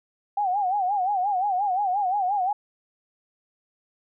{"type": "tone with vibrato", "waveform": "sine", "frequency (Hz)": 775, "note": "G5", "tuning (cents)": -20, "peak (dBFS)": -21, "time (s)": [0.37, 2.53], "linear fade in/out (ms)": 5, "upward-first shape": "sine", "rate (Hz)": 5.7, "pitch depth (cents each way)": 130, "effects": []}